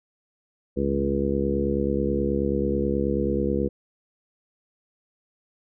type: harmonic tone with a mistuned harmonic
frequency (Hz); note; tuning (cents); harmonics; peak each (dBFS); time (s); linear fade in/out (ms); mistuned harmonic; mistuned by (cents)
69.3; C#2; 0; 1 / 2 / 3 / 4 / 5 / 6 / 7; -30 / -34 / -27 / -31 / -28 / -30 / -28; 0.76-3.69; 20; 2; +22
effects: none